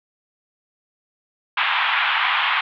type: band-pass noise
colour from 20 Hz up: pink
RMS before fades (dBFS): -20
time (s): 1.57-2.61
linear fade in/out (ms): 5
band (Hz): 850 to 3400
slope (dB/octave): 48
effects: none